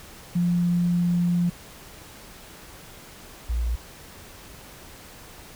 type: tone pair in turn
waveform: sine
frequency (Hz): 174.61 / 58.27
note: F3 / A#1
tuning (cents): 0 / 0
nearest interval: octave + perfect fifth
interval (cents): 1900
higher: first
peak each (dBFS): -19 / -22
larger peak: first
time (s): 0.35-1.5 / 3.49-3.76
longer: first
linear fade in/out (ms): 10
effects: pink hiss -45 dBFS RMS until 5.55 s